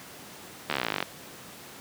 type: slowing click train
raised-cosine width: 0.3 ms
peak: -10 dBFS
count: 20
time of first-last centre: 0.7-1.027 s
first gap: 13 ms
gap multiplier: 1.03
effects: pink hiss -45 dBFS RMS until 1.8 s + high-pass 150 Hz 12 dB/octave